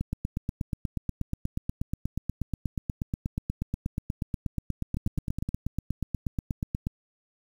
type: two click trains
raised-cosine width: 5 ms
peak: -16 / -18 dBFS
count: 58 / 6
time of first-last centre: 0.01-6.869 / 4.97-5.49 s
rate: 8.31 / 9.62 Hz
effects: 8-bit